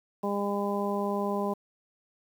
harmonic tone, 202.1 Hz, G#3, 47 cents flat, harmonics 1 / 2 / 3 / 4 / 5, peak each -31 / -32 / -34 / -36 / -35 dBFS, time 0.23-1.54 s, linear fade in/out 10 ms, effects 9-bit

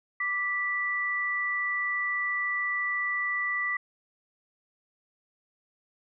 sine tone pair together, 1174.7 / 1968.2 Hz, D6 / B6, 0 / -6 cents, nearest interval major sixth, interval 894 cents, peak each -34 / -27 dBFS, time 0.2-3.77 s, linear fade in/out 5 ms, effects none

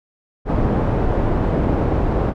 pink low-pass noise, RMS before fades -18 dBFS, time 0.45-2.34 s, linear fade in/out 50 ms, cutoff 730 Hz, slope 12 dB/octave, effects none

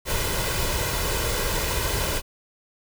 pink noise with comb filter, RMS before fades -25 dBFS, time 0.05-2.22 s, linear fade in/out 50 ms, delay 2 ms, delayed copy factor +0.6, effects none

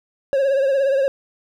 triangle tone with vibrato, 545 Hz, C#5, 29 cents flat, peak -13 dBFS, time 0.33-1.08 s, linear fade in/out 0 ms, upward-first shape triangle, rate 17 Hz, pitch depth 70 cents each way, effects none

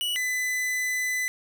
45% pulse tone pair in turn, 2939 / 2005 Hz, F#7 / B6, -12 / +26 cents, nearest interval perfect fifth, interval 662 cents, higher first, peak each -25 dBFS, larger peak neither, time 0.01-0.16 / 0.16-1.28 s, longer second, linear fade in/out 0 ms, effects none

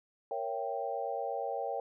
sine chord, A# diminished seventh, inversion none, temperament equal with one note detuned, 466.2 / 554.4 / 674.7 / 784 Hz, A#4 / C#5 / E5 / G5, 0 / 0 / +40 / 0 cents, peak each -39 / -38 / -40 / -37 dBFS, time 0.31-1.8 s, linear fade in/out 2 ms, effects none

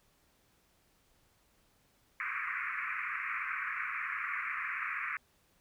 white band-pass noise, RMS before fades -37 dBFS, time 2.2-5.17 s, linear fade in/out 2 ms, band 1100 to 2400 Hz, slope 96 dB/octave, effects pink hiss -70 dBFS RMS until 5.6 s

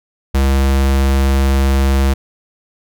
square tone, 67.7 Hz, C#2, 40 cents flat, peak -11 dBFS, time 0.34-2.14 s, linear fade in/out 10 ms, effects none

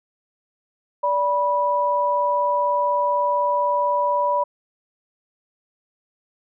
sine tone pair together, 581.7 / 979 Hz, D5 / B5, -17 / -15 cents, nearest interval major sixth, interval 902 cents, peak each -22 / -19 dBFS, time 1.03-4.44 s, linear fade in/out 10 ms, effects none

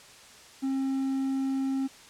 triangle tone, 268.2 Hz, C4, 43 cents sharp, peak -24 dBFS, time 0.62-1.88 s, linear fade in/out 20 ms, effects white hiss -51 dBFS RMS until 2.09 s + low-pass 8000 Hz 12 dB/octave

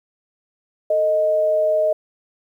sine tone pair together, 443.7 / 622.3 Hz, A4 / D#5, +14 / 0 cents, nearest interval tritone, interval 586 cents, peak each -26 / -15 dBFS, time 0.9-1.93 s, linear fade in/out 5 ms, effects 9-bit

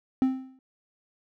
triangle tone with exponential decay, 261.6 Hz, C4, in tune, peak -15 dBFS, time 0.22-0.59 s, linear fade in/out 1 ms, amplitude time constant 79 ms, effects none

